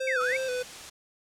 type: tone with vibrato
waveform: square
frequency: 512 Hz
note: C5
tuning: 38 cents flat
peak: -29 dBFS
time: 0-0.63 s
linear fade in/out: 10 ms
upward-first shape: square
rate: 3.1 Hz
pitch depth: 42 cents each way
type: exponential two-way sweep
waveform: sine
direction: down then up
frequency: 2354 to 1244.5 to 2354 Hz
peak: -26 dBFS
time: 0.07-0.37 s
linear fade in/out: 5 ms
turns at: 0.21 s
type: noise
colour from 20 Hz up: white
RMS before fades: -42 dBFS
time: 0.2-0.9 s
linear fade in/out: 10 ms
effects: low-pass 8000 Hz 12 dB/octave